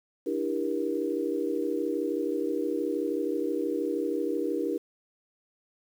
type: chord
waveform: sine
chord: E half-diminished seventh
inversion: third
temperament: just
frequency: 296.7 / 329.6 / 395.6 / 474.7 Hz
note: D4 / E4 / G4 / Bb4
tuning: +18 / 0 / +16 / +31 cents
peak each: -32 dBFS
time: 0.26-4.78 s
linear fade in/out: 10 ms
effects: 9-bit